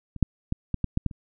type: clicks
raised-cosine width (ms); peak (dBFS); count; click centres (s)
5; -25 / -6 / -13 / -13 / -12 / -10 / -11 / -27; 8; 0.163 / 0.227 / 0.524 / 0.743 / 0.843 / 0.974 / 1.063 / 1.112
effects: none